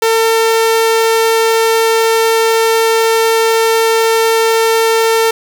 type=tone; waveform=sawtooth; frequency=451 Hz; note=A4; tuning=43 cents sharp; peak=-5 dBFS; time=0.02-5.31 s; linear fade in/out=5 ms; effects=none